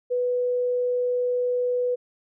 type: tone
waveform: sine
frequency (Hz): 493.9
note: B4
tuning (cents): 0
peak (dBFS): -21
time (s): 0.1-1.96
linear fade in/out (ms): 20
effects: none